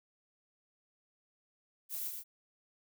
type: noise with echo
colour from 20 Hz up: violet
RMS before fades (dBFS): -39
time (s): 1.89-2.12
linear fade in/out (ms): 50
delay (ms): 120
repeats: 1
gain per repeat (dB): -4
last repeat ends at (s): 2.24
effects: none